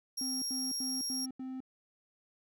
30% pulse tone, 5588 Hz, F8, in tune, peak -30 dBFS, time 0.17-1.26 s, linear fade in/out 10 ms
triangle tone bursts, 260 Hz, C4, 11 cents flat, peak -36 dBFS, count 5, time 0.21-1.604 s, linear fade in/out 2 ms, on 210 ms, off 86 ms
effects none

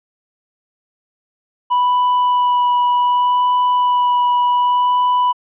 triangle tone with vibrato, 985 Hz, B5, 5 cents flat, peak -10 dBFS, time 1.7-5.33 s, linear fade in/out 20 ms, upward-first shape sine, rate 0.66 Hz, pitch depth 11 cents each way, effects resampled to 8000 Hz

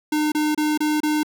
square tone bursts, 303.4 Hz, D#4, 44 cents flat, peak -19 dBFS, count 5, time 0.12-1.232 s, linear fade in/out 5 ms, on 200 ms, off 28 ms, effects none

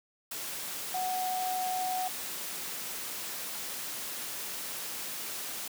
sine tone in noise, 740 Hz, F#5, in tune, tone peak -30 dBFS, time 0.94-2.08 s, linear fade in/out 5 ms, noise white, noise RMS -38 dBFS, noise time 0.31-5.68 s, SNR +5 dB, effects high-pass 150 Hz 12 dB/octave

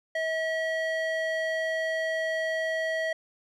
square tone with band-pass filter, 643 Hz, E5, 43 cents flat, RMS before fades -29 dBFS, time 0.15-3.13 s, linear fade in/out 5 ms, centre 1400 Hz, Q 2.7, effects none

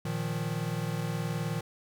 square chord, Bb suspended fourth, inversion none, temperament equal, 116.54 / 155.56 / 174.61 Hz, Bb2 / Eb3 / F3, 0 / 0 / 0 cents, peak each -36 / -34 / -37 dBFS, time 0.05-1.61 s, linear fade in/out 5 ms, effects none

